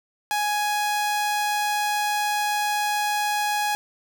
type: tone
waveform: sawtooth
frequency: 833 Hz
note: G#5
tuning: 5 cents sharp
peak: -18 dBFS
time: 0.31-3.75 s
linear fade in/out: 0 ms
effects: none